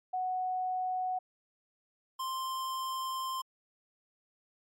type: tone pair in turn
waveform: sine / square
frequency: 740 / 1048.2 Hz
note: F#5 / C6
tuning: 0 / +3 cents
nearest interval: tritone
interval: 603 cents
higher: second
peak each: -30 / -34 dBFS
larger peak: first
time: 0.13-1.19 / 2.19-3.42 s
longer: second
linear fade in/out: 10 ms
effects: MP3 64 kbps